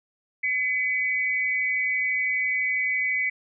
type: tone pair together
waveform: sine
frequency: 2025 / 2257 Hz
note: B6 / C#7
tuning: +43 / +31 cents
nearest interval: major second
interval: 188 cents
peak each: -25 dBFS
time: 0.43-3.3 s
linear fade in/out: 10 ms
effects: none